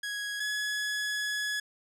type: tone pair in turn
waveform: sawtooth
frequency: 1661.2 / 1690.2 Hz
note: G#6 / G#6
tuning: 0 / +30 cents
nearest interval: unison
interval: 30 cents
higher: second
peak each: -29 / -26 dBFS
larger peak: second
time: 0.03-0.4 / 0.4-1.6 s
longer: second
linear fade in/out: 5 ms
effects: low-pass 10000 Hz 12 dB/octave